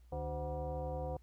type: tone with frequency modulation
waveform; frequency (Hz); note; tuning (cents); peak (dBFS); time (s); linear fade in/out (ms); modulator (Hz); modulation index
sine; 293.7; D4; 0; -36; 0.12-1.17; 5; 222; 2.1
effects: added 60 Hz sine -57 dBFS peak until 1.22 s + pink hiss -75 dBFS RMS until 1.22 s